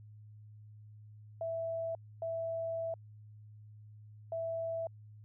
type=tone bursts at uneven times; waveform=sine; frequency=659.3 Hz; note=E5; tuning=in tune; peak=-34 dBFS; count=3; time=1.41-1.95 / 2.22-2.94 / 4.32-4.87 s; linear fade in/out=2 ms; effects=added 106 Hz sine -51 dBFS peak until 5.24 s